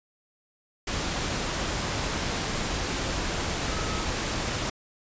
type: tone in noise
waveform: sine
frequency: 1281 Hz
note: E6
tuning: 50 cents flat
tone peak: -38 dBFS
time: 3.71-4.04 s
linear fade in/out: 5 ms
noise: pink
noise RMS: -29 dBFS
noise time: 0.87-4.7 s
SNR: -12 dB
effects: resampled to 16000 Hz